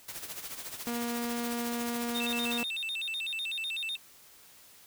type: noise with tremolo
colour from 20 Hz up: white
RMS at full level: -39 dBFS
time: 0.08-2.63 s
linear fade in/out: 5 ms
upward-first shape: sine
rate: 14 Hz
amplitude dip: 65%
type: tone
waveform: sawtooth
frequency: 237.3 Hz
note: A#3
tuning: 31 cents sharp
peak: -28 dBFS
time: 0.87-2.63 s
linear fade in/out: 0 ms
type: tone with vibrato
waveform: triangle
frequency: 3122 Hz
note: G7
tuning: 8 cents flat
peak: -31 dBFS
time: 2.14-3.97 s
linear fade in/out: 20 ms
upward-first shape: square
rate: 8 Hz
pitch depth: 280 cents each way
effects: white hiss -56 dBFS RMS until 4.86 s

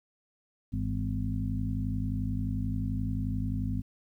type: harmonic tone with a mistuned harmonic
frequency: 51.4 Hz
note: G#1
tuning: 17 cents flat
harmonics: 1 / 2 / 3 / 4 / 5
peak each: -34 / -32 / -39 / -37 / -36 dBFS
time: 0.72-3.82 s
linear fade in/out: 20 ms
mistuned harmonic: 3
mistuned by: +86 cents
effects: 11-bit

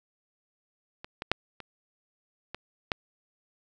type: clicks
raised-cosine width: 0.3 ms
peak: -24 / -18 / -6 / -25 / -20 / -10 dBFS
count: 6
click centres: 1.045 / 1.221 / 1.316 / 1.603 / 2.546 / 2.918 s
effects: none

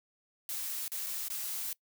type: noise with dropouts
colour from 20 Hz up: blue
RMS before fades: -37 dBFS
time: 0.49-1.73 s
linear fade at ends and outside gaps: 1 ms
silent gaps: 0.88-0.918 / 1.063-1.067 / 1.283-1.301 s
effects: noise-tail reverb RT60 0.1 s tail -23 dB re dry

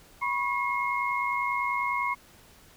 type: tone cluster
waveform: sine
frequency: 982 / 1092 / 2153 Hz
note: B5 / C#6 / C7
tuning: -10 / -26 / +49 cents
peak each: -30 dBFS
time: 0.21-2.15 s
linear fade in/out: 20 ms
effects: pink hiss -55 dBFS RMS until 2.76 s

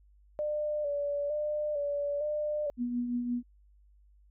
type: tone with vibrato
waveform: sine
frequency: 587.3 Hz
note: D5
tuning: in tune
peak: -29 dBFS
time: 0.39-2.7 s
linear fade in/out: 0 ms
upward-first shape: square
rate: 1.1 Hz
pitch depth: 36 cents each way
type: tone with tremolo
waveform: sine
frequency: 242.8 Hz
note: B3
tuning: 29 cents flat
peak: -27 dBFS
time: 2.77-3.43 s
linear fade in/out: 50 ms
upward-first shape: triangle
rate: 5.8 Hz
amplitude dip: 50%
effects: added 50 Hz sine -58 dBFS peak until 4.3 s

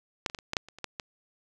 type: clicks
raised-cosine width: 0.2 ms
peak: -10 / -26 / -17 / -26 / -13 / -8 / -30 / -29 / -15 / -17 dBFS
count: 10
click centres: 0.262 / 0.299 / 0.348 / 0.388 / 0.534 / 0.568 / 0.686 / 0.786 / 0.843 / 0.998 s
effects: none

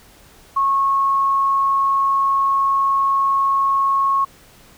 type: tone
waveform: sine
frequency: 1095 Hz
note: C#6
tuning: 22 cents flat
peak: -14 dBFS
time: 0.56-4.25 s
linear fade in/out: 10 ms
effects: pink hiss -48 dBFS RMS until 4.77 s

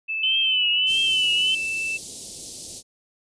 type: tone with pitch glide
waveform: sine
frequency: 2627 to 2650 Hz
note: E7 to E7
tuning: -7 to +9 cents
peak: -24 dBFS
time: 0.08-1.98 s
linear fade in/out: 20 ms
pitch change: +16 cents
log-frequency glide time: 0.65-0.78 s
type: tone with vibrato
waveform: sine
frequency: 3030 Hz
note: F#7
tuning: 40 cents sharp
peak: -19 dBFS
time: 0.23-1.55 s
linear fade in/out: 5 ms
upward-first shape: triangle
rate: 1.6 Hz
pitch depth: 94 cents each way
type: band-stop noise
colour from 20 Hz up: white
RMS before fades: -34 dBFS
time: 0.86-2.83 s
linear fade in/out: 50 ms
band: 530 to 4000 Hz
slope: 24 dB/octave
effects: resampled to 22050 Hz

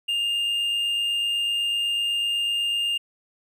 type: tone with amplitude modulation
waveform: triangle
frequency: 2812 Hz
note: F7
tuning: 11 cents sharp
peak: -19 dBFS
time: 0.08-2.98 s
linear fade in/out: 10 ms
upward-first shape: sine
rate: 108 Hz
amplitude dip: 30%
effects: none

